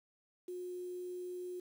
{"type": "tone with quantisation", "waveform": "sine", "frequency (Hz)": 359.9, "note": "F#4", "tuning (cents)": -48, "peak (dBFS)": -40, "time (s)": [0.48, 1.6], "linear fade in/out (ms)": 5, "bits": 10, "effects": []}